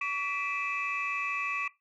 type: tone cluster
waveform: sine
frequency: 1137 / 1979 / 2373 / 2606 Hz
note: C#6 / B6 / D7 / E7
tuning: +44 / +3 / +17 / -20 cents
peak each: -33 / -38 / -35 / -33 dBFS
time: 0.01-1.68 s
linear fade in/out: 5 ms
effects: noise-tail reverb RT60 0.2 s tail -18 dB re dry + tanh soft clip ceiling -22 dBFS